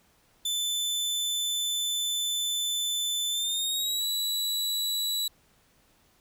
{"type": "tone with pitch glide", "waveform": "sawtooth", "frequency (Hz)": [3520, 3928], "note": ["A7", "B7"], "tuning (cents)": [0, -10], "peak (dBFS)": -24, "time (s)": [0.45, 5.28], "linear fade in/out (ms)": 5, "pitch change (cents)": 190, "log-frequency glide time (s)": [3.3, 4.06], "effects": ["pink hiss -64 dBFS RMS until 6.2 s"]}